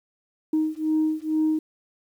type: beating tone pair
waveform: sine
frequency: 311.1 / 313.3 Hz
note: D#4 / D#4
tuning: 0 / +12 cents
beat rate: 2.2 Hz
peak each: -23 dBFS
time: 0.53-1.59 s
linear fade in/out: 5 ms
effects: tanh soft clip ceiling -15 dBFS + 9-bit